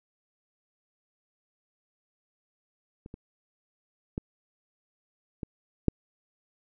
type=clicks; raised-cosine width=3 ms; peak=-30 / -28 / -18 / -21 / -8 dBFS; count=5; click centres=3.061 / 3.141 / 4.179 / 5.432 / 5.883 s; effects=none